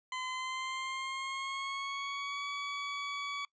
20% pulse tone with pitch glide, 1024 to 1136.2 Hz, C6 to C#6, -38 to +42 cents, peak -31 dBFS, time 0.12-3.45 s, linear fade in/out 2 ms, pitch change +180 cents, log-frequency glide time 0.27-2.47 s, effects noise-tail reverb RT60 0.1 s tail -23 dB re dry + resampled to 16000 Hz

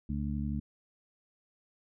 harmonic tone, 72 Hz, D2, 34 cents flat, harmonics 1 / 2 / 3 / 4, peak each -35 / -37 / -35 / -43 dBFS, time 0.09-0.6 s, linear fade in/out 5 ms, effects none

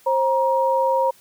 sine tone pair together, 531.3 / 946 Hz, C5 / A#5, +26 / +25 cents, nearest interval minor seventh, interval 999 cents, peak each -19 dBFS, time 0.06-1.11 s, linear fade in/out 10 ms, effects white hiss -53 dBFS RMS until 1.2 s

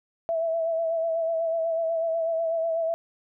sine tone with vibrato, 658 Hz, E5, 3 cents flat, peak -23 dBFS, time 0.29-2.94 s, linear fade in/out 0 ms, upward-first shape sine, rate 8.1 Hz, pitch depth 34 cents each way, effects none

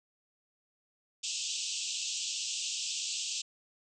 white band-pass noise, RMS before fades -36 dBFS, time 1.23-3.42 s, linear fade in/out 10 ms, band 2600 to 7900 Hz, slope 96 dB/octave, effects none

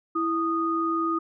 sine tone pair together, 329.6 / 1236.9 Hz, E4 / D#6, 0 / -11 cents, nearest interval octave + major seventh, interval 2289 cents, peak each -26 / -25 dBFS, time 0.15-1.19 s, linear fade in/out 10 ms, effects none

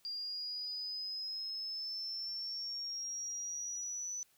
sine exponential sweep, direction up, 4779 to 5990 Hz, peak -38 dBFS, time 0.05-4.23 s, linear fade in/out 0 ms, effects white hiss -70 dBFS RMS until 4.37 s

